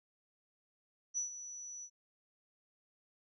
sine tone with ADSR envelope, 5920 Hz, F#8, in tune, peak -32 dBFS, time 1.14-1.9 s, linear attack 34 ms, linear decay 120 ms, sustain -12 dB, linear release 66 ms, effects none

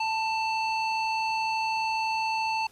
square tone with low-pass filter, 887 Hz, A5, 14 cents sharp, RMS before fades -28 dBFS, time 0-2.67 s, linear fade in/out 5 ms, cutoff 3700 Hz, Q 2.6, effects pink hiss -57 dBFS RMS until 2.71 s + resampled to 32000 Hz

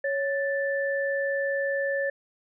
sine tone pair together, 554.4 / 1760 Hz, C#5 / A6, 0 / 0 cents, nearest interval octave + minor sixth, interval 2000 cents, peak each -26 / -29 dBFS, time 0.04-2.1 s, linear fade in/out 5 ms, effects none

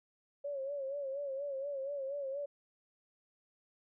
sine tone with vibrato, 554.4 Hz, C#5, in tune, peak -36 dBFS, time 0.44-2.46 s, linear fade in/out 10 ms, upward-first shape sine, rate 4.2 Hz, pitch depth 74 cents each way, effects none

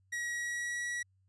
45% pulse tone with pitch glide, 1910 to 1928.8 Hz, A#6 to B6, +42 to -41 cents, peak -34 dBFS, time 0.12-1.03 s, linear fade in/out 10 ms, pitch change +17 cents, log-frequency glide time 0.31-0.85 s, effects added 95 Hz sine -67 dBFS peak until 1.28 s + resampled to 24000 Hz

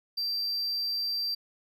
triangle tone, 4699 Hz, D8, in tune, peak -27 dBFS, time 0.17-1.35 s, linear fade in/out 10 ms, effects none

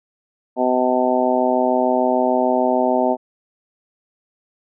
harmonic tone, 126.7 Hz, B2, 45 cents sharp, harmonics 2 / 3 / 4 / 5 / 6 / 7, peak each -21 / -23 / -24 / -19 / -23 / -23 dBFS, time 0.56-3.17 s, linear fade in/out 50 ms, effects none

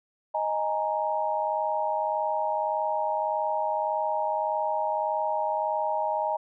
sine chord, D# suspended fourth, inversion none, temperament equal, 622.3 / 830.6 / 932.3 Hz, D#5 / G#5 / A#5, 0 / 0 / 0 cents, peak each -29 dBFS, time 0.34-6.37 s, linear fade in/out 10 ms, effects none

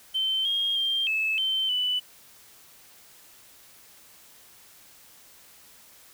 triangle tone with pitch steps, 3094 / 3245 / 3180 / 2606 / 3096 / 2985 Hz, G7 / G#7 / G7 / E7 / G7 / F#7, -23 / -41 / +24 / -20 / -22 / +15 cents, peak -20 dBFS, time 0.14-2 s, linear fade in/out 20 ms, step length 310 ms, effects tanh soft clip ceiling -21 dBFS + white hiss -53 dBFS RMS until 6.13 s

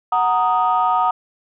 sine chord, D# minor, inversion first, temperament equal, 740 / 932.3 / 1244.5 Hz, F#5 / A#5 / D#6, 0 / 0 / 0 cents, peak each -18 dBFS, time 0.12-1.11 s, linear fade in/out 5 ms, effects tanh soft clip ceiling -7 dBFS

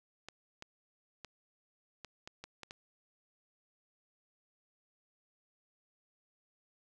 clicks, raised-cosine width 0.2 ms, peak -28 dBFS, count 8, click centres 0.286 / 0.624 / 1.247 / 2.047 / 2.275 / 2.44 / 2.633 / 2.709 s, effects none

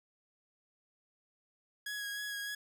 sawtooth tone with vibrato, 1661.2 Hz, G#6, in tune, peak -34 dBFS, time 1.86-2.55 s, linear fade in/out 5 ms, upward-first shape sine, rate 3.3 Hz, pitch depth 19 cents each way, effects none

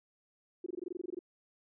sine tone bursts, 355.7 Hz, F4, 32 cents sharp, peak -35 dBFS, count 13, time 0.64-1.191 s, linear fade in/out 5 ms, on 23 ms, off 21 ms, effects none

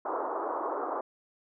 white band-pass noise, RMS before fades -33 dBFS, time 0.05-1.01 s, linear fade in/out 5 ms, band 310 to 1200 Hz, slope 48 dB/octave, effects none

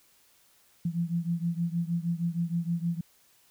sine beating tone pair, 167.8 / 174.2 Hz, E3 / F3, +31 / -4 cents, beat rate 6.4 Hz, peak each -29 / -31 dBFS, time 0.85-3.01 s, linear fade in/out 5 ms, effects white hiss -63 dBFS RMS until 3.5 s

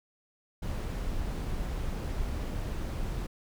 brown noise, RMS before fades -33 dBFS, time 0.62-3.27 s, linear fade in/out 10 ms, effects none

